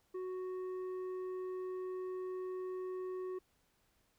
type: tone with tanh clipping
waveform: triangle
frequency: 370 Hz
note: F#4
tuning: in tune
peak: -40 dBFS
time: 0.14-3.39 s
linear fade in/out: 10 ms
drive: 11 dB
effects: pink hiss -75 dBFS RMS until 4.18 s